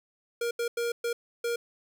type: tone bursts at uneven times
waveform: square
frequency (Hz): 471.1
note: A#4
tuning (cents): +18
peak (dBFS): -28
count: 5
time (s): 0.41-0.51 / 0.59-0.68 / 0.77-0.92 / 1.04-1.13 / 1.44-1.56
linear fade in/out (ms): 5
effects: none